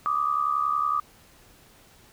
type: tone pair together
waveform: sine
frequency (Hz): 1171.2 / 1242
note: D6 / D#6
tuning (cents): -5 / -3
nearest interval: minor second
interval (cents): 102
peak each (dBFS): -25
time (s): 0.06-1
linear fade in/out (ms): 0
effects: pink hiss -55 dBFS RMS until 2.12 s